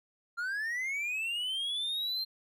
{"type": "linear sweep", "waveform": "triangle", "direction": "up", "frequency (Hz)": [1371, 4186], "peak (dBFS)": -30, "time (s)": [0.37, 2.25], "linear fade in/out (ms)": 20, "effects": []}